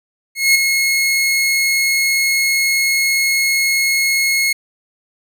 sawtooth tone with ADSR envelope, 2169 Hz, C#7, 38 cents flat, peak -4 dBFS, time 0.35-4.53 s, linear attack 200 ms, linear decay 9 ms, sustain -6 dB, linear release 7 ms, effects none

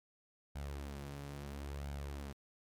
sawtooth tone with flanger, 70.7 Hz, C#2, 35 cents sharp, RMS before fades -44 dBFS, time 0.55-2.33 s, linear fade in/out 10 ms, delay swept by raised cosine 1.3 to 6.9 ms, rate 0.74 Hz, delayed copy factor +0.5, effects MP3 96 kbps

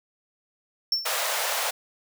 triangle tone with exponential decay, 5410 Hz, E8, 44 cents sharp, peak -17 dBFS, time 0.92-1.2 s, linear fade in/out 2 ms, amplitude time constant 59 ms
pink high-pass noise, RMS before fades -27 dBFS, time 1.05-1.71 s, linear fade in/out 10 ms, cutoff 520 Hz, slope 48 dB/octave
effects none

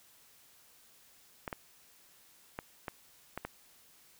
clicks, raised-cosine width 0.5 ms, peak -22 dBFS, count 6, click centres 1.478 / 1.528 / 2.589 / 2.882 / 3.376 / 3.45 s, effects white hiss -62 dBFS RMS until 4.19 s

